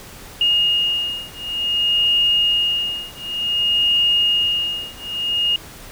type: beating tone pair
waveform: sine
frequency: 2850 / 2850.55 Hz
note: F7 / F7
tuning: +34 / +35 cents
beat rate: 0.55 Hz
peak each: -19 dBFS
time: 0.41-5.56 s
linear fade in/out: 2 ms
effects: pink hiss -39 dBFS RMS until 5.91 s